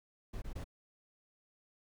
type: noise bursts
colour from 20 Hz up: brown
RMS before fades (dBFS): -41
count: 3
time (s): 0.33-0.643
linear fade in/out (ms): 10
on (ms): 91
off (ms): 20
effects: none